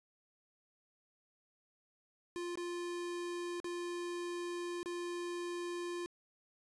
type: tone with dropouts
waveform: square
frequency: 349.2 Hz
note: F4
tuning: in tune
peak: -39 dBFS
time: 2.36-6.06 s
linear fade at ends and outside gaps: 0 ms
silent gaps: 2.555-2.574 / 3.601-3.644 / 4.83-4.859 s
effects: resampled to 24000 Hz